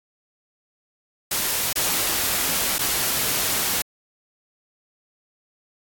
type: noise with dropouts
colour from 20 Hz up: white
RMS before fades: -23 dBFS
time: 1.31-3.82 s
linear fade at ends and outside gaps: 5 ms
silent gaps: 1.73-1.756 / 2.784-2.791 s
effects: AAC 64 kbps